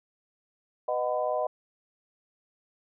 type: tone cluster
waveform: sine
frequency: 497.9 / 618 / 743 / 1005 Hz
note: B4 / D#5 / F#5 / B5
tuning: +14 / -12 / +7 / +30 cents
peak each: -33 / -28 / -32 / -35 dBFS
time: 0.88-1.47 s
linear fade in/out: 5 ms
effects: none